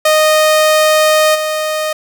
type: tone with level steps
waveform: sawtooth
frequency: 619 Hz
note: D#5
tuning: 9 cents flat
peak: -4 / -11 dBFS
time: 0.05-1.93 s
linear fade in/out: 5 ms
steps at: 1.34 s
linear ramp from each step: 20 ms
effects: none